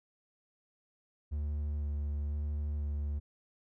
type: tone with vibrato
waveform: triangle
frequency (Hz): 73.42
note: D2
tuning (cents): 0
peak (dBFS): -30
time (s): 1.31-3.2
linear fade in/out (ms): 20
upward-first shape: square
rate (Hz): 1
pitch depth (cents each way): 12
effects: none